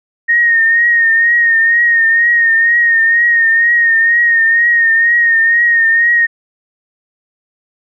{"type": "tone with vibrato", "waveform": "sine", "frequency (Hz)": 1854, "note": "A#6", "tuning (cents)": -10, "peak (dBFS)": -7, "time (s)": [0.28, 6.27], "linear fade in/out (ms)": 20, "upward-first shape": "triangle", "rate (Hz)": 2.1, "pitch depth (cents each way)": 48, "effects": []}